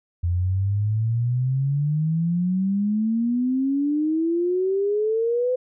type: exponential sweep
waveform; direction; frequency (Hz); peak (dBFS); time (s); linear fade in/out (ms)
sine; up; 85.2 to 511; -19; 0.23-5.56; 10
effects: none